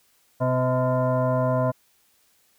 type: tone with frequency modulation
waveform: sine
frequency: 255 Hz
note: C4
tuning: 44 cents flat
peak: -19 dBFS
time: 0.4-1.72 s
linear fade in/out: 20 ms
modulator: 383 Hz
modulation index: 1.8
effects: white hiss -63 dBFS RMS until 2.58 s